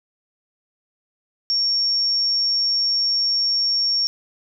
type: tone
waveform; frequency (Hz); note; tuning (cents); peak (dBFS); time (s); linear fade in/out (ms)
sine; 5510; F8; -24; -17; 1.5-4.07; 0
effects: none